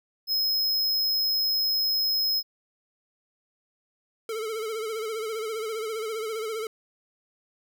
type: tone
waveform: square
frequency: 5130 Hz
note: E8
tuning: 48 cents flat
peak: -23 dBFS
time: 0.27-2.43 s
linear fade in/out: 50 ms
type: tone with vibrato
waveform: square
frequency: 440.9 Hz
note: A4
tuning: 4 cents sharp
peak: -30 dBFS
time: 4.29-6.67 s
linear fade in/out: 2 ms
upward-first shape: sine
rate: 15 Hz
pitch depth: 65 cents each way
effects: none